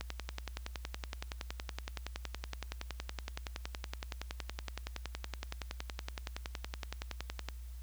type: click train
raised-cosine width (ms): 0.2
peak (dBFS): -21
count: 81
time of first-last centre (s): 0.01-7.487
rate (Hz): 10.7
effects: added 60 Hz sine -43 dBFS peak until 7.82 s + white hiss -63 dBFS RMS until 7.82 s